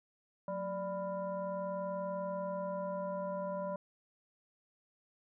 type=tone with frequency modulation; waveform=sine; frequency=587.3 Hz; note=D5; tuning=in tune; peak=-35 dBFS; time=0.48-3.76 s; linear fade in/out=2 ms; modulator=405 Hz; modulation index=0.96; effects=none